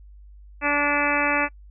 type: harmonic tone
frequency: 290 Hz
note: D4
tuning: 22 cents flat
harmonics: 1 / 2 / 3 / 4 / 5 / 6 / 7 / 8 / 9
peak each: -28 / -28 / -28 / -28 / -28 / -28 / -28 / -28 / -28 dBFS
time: 0.61-1.49 s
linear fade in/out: 50 ms
effects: noise-tail reverb RT60 0.1 s tail -25 dB re dry + added 50 Hz sine -43 dBFS peak until 1.7 s